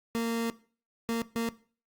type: tone bursts at uneven times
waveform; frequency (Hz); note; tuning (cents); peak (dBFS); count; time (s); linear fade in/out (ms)
30% pulse; 230.2; A#3; -22; -25; 3; 0.15-0.5 / 1.09-1.22 / 1.36-1.49; 0
effects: noise-tail reverb RT60 0.4 s tail -18 dB re dry + Opus 48 kbps